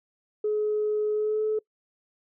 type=tone with pitch glide; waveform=sine; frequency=423.8 to 431.5 Hz; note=G#4 to A4; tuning=+35 to -34 cents; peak=-22 dBFS; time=0.44-1.59 s; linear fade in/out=5 ms; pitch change=+31 cents; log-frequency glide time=1.13-1.43 s; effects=noise-tail reverb RT60 0.1 s tail -24 dB re dry + tanh soft clip ceiling -18 dBFS